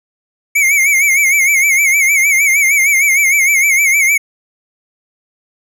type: tone with vibrato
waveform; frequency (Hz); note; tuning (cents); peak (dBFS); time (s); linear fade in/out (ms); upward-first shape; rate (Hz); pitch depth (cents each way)
square; 2211; C#7; -5; -9; 0.55-4.18; 10; sine; 6.5; 94
effects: none